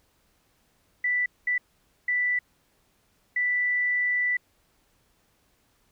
sine tone bursts at uneven times, 1975.5 Hz, B6, in tune, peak -22 dBFS, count 4, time 1.04-1.26 / 1.47-1.58 / 2.08-2.39 / 3.36-4.37 s, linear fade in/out 5 ms, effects pink hiss -67 dBFS RMS until 5.91 s

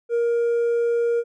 triangle tone with hard clipping, 470 Hz, A#4, 14 cents sharp, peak -17 dBFS, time 0.09-1.24 s, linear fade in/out 50 ms, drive 1 dB, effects none

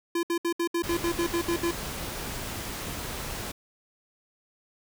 square tone bursts, 340.9 Hz, F4, 42 cents flat, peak -25 dBFS, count 11, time 0.15-1.711 s, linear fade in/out 5 ms, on 81 ms, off 67 ms
pink noise, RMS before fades -35 dBFS, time 0.83-3.52 s, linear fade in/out 10 ms
effects none

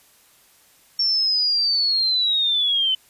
sine linear sweep, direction down, 5470 to 3033 Hz, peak -17 dBFS, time 0.99-2.95 s, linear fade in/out 5 ms, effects white hiss -55 dBFS RMS until 3.09 s + resampled to 32000 Hz

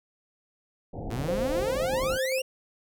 pink low-pass noise, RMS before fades -35 dBFS, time 0.93-2.18 s, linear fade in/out 10 ms, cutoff 840 Hz, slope 96 dB/octave
sawtooth exponential sweep, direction up, 106.1 to 2886 Hz, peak -27 dBFS, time 1.1-2.42 s, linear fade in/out 10 ms
sine tone with tremolo, 523.3 Hz, C5, in tune, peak -25 dBFS, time 1.28-2.42 s, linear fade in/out 5 ms, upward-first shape square, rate 7.7 Hz, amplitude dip 30%
effects none

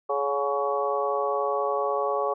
harmonic tone with a mistuned harmonic, 140.3 Hz, C#3, 21 cents sharp, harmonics 3 / 4 / 5 / 6 / 7 / 8, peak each -29 / -28 / -32 / -32 / -40 / -29 dBFS, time 0.09-2.34 s, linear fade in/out 10 ms, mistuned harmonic 5, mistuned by +39 cents, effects none

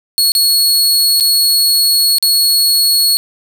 sawtooth tone with dropouts, 4348 Hz, C#8, 34 cents flat, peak -6 dBFS, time 0.18-3.17 s, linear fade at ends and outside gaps 0 ms, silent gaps 0.319-0.351 / 1.2-1.207 / 2.184-2.226 s, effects none

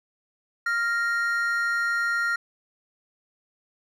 triangle tone pair together, 1396.9 / 1864.6 Hz, F6 / A#6, 0 / 0 cents, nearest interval perfect fourth, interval 500 cents, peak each -22 / -26 dBFS, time 0.66-2.36 s, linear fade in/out 5 ms, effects none

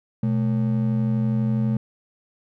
triangle ring-modulated tone, 170 Hz, F3, 46 cents flat, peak -14 dBFS, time 0.23-1.77 s, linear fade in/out 2 ms, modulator 46.1 Hz, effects none

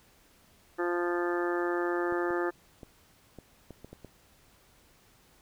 harmonic tone, 174.61 Hz, F3, in tune, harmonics 2 / 3 / 4 / 5 / 6 / 7 / 8 / 9 / 10, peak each -29 / -37 / -40 / -39 / -47 / -38 / -43 / -42 / -39 dBFS, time 0.78-2.51 s, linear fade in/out 20 ms
clicks, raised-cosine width 2 ms, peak -31 dBFS, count 8, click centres 2.124 / 2.306 / 2.832 / 3.387 / 3.707 / 3.846 / 3.93 / 4.047 s
effects pink hiss -62 dBFS RMS until 5.41 s

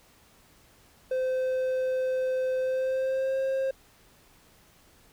triangle tone with pitch glide, 516 to 533 Hz, C5 to C5, -24 to +32 cents, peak -23 dBFS, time 1.11-3.71 s, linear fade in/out 5 ms, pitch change +56 cents, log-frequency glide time 2.59-3.38 s, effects pink hiss -59 dBFS RMS until 5.12 s

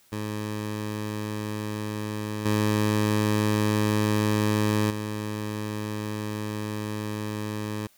15% pulse tone with level steps, 106.1 Hz, G#2, 38 cents sharp, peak -23 / -15 / -23 dBFS, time 0.12-7.87 s, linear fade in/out 5 ms, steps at 2.45 / 4.9 s, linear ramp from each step 10 ms, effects white hiss -60 dBFS RMS until 7.97 s

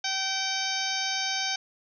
harmonic tone with a mistuned harmonic, 772 Hz, G5, 27 cents flat, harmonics 1 / 2 / 3 / 4 / 5 / 6 / 7 / 8, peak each -35 / -35 / -35 / -35 / -35 / -35 / -35 / -35 dBFS, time 0.04-1.56 s, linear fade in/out 5 ms, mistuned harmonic 5, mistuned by -56 cents, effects none

